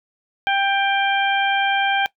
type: harmonic tone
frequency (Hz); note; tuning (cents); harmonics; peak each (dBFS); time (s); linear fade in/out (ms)
790; G5; +13; 1 / 2 / 3 / 4; -19 / -22 / -24 / -25; 0.47-2.06; 0
effects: noise-tail reverb RT60 0.1 s tail -20 dB re dry